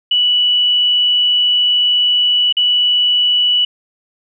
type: tone with dropouts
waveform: sine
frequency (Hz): 2953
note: F#7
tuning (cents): -4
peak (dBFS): -10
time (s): 0.11-3.65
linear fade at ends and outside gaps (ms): 5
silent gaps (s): 2.526-2.568
effects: none